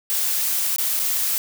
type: noise with dropouts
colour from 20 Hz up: blue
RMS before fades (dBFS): -22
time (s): 0.1-1.38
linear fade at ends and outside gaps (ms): 0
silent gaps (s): 0.761-0.783 / 0.993-0.998
effects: none